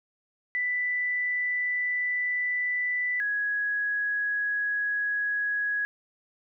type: tone pair in turn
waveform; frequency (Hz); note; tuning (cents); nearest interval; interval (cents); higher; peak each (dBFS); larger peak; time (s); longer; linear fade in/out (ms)
sine; 1983 / 1667.5; B6 / G#6; +7 / +7; minor third; 300; first; -25; neither; 0.55-3.2 / 3.2-5.85; neither; 0
effects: none